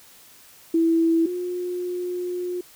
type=tone pair in turn; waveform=sine; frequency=329.6 / 357.5 Hz; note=E4 / F4; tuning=0 / +41 cents; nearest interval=minor second; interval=141 cents; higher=second; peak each=-16 / -25 dBFS; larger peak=first; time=0.74-1.26 / 1.26-2.61 s; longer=second; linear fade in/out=5 ms; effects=white hiss -50 dBFS RMS until 2.75 s